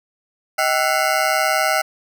20% pulse ring-modulated tone, 701 Hz, F5, 6 cents sharp, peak -8 dBFS, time 0.58-1.82 s, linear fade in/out 10 ms, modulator 69.6 Hz, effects none

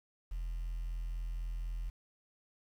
sine tone, 42 Hz, E1, 33 cents sharp, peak -33 dBFS, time 0.31-1.9 s, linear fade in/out 10 ms, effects tanh soft clip ceiling -34 dBFS + 10-bit

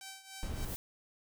5% pulse tone with tremolo, 773 Hz, G5, 24 cents flat, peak -32 dBFS, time 0.01-0.65 s, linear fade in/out 2 ms, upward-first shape triangle, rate 3.4 Hz, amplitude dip 80%
blue noise with exponential growth, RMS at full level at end -41 dBFS, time 0.33-0.76 s, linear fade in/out 0 ms, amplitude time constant 93 ms
brown noise, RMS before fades -38 dBFS, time 0.43-0.75 s, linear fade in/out 0 ms
effects none

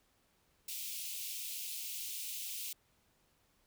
white high-pass noise, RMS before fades -42 dBFS, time 0.68-2.73 s, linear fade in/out 5 ms, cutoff 2400 Hz, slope 48 dB/octave, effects pink hiss -73 dBFS RMS until 3.66 s

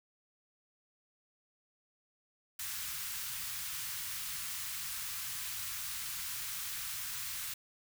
white band-stop noise, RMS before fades -40 dBFS, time 2.59-7.54 s, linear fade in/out 5 ms, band 150 to 1100 Hz, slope 24 dB/octave, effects none

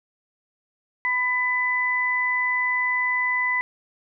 sine tone pair together, 1000 / 2000 Hz, B5 / B6, +21 / +21 cents, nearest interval octave, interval 1200 cents, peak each -27 / -21 dBFS, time 1.05-3.61 s, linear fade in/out 0 ms, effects none

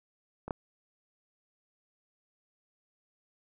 clicks, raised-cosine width 1 ms, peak -25 / -17 dBFS, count 2, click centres 0.48 / 0.508 s, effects none

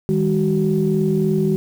sine tone cluster, 159.3 / 202.6 / 376.8 Hz, D#3 / G#3 / F#4, +41 / -43 / +32 cents, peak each -19 dBFS, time 0.09-1.56 s, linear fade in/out 0 ms, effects tanh soft clip ceiling -6 dBFS + 7-bit

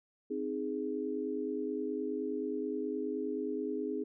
sine chord, Ab major, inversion first, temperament equal, 261.6 / 311.1 / 415.3 Hz, C4 / Eb4 / Ab4, 0 / 0 / 0 cents, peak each -38 / -38 / -36 dBFS, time 0.3-4.04 s, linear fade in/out 10 ms, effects none

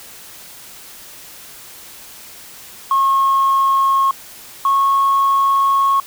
sine tone pair in turn, 1085 / 1097 Hz, C#6 / C#6, -37 / -18 cents, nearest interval unison, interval 19 cents, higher second, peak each -10 dBFS, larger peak neither, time 2.91-4.11 / 4.65-6 s, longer second, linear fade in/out 2 ms, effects tanh soft clip ceiling -8 dBFS + white hiss -38 dBFS RMS until 6.06 s

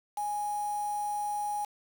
sine tone with quantisation, 830 Hz, G#5, 1 cent flat, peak -30 dBFS, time 0.17-1.65 s, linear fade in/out 5 ms, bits 7, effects none

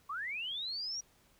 sine linear sweep, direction up, 1068 to 5780 Hz, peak -36 dBFS, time 0.09-1.01 s, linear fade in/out 10 ms, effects pink hiss -67 dBFS RMS until 1.39 s

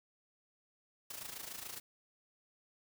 white noise with amplitude modulation, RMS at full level -43 dBFS, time 1.1-1.8 s, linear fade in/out 5 ms, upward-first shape sine, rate 27.1 Hz, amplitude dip 70%, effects none

